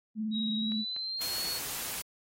sine tone with vibrato, 216.8 Hz, A3, 25 cents flat, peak -30 dBFS, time 0.15-0.85 s, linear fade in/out 50 ms, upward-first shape square, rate 19 Hz, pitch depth 33 cents each way
sine tone with pitch glide, 3819 to 4362 Hz, A#7 to C#8, +41 to -29 cents, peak -33 dBFS, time 0.31-1.61 s, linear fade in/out 50 ms, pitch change +230 cents, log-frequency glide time 0.59-1.41 s
click train, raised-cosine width 0.3 ms, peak -32 dBFS, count 5, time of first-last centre 0.72-1.696 s, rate 4.1 Hz
white noise, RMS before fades -37 dBFS, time 1.21-2.02 s, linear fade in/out 5 ms
effects AAC 48 kbps

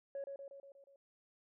sine tone with echo, 554.4 Hz, C#5, in tune, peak -38 dBFS, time 0.15-0.24 s, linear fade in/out 2 ms, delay 120 ms, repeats 6, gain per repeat -4 dB, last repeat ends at 0.96 s, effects tanh soft clip ceiling -37 dBFS

